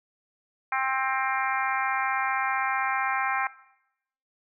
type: harmonic tone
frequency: 264.5 Hz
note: C4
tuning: 19 cents sharp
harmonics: 3 / 4 / 5 / 6 / 7 / 8 / 9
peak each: -29 / -30 / -31 / -33 / -35 / -34 / -35 dBFS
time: 0.72-3.47 s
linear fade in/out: 2 ms
effects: noise-tail reverb RT60 0.8 s tail -18 dB re dry